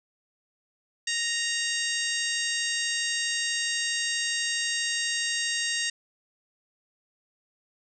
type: harmonic tone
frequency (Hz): 932.3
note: A#5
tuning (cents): 0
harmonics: 2 / 3 / 4 / 5 / 6 / 7 / 8 / 9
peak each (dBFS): -31 / -33 / -34 / -35 / -36 / -36 / -37 / -38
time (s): 1.07-5.9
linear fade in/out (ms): 5
effects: none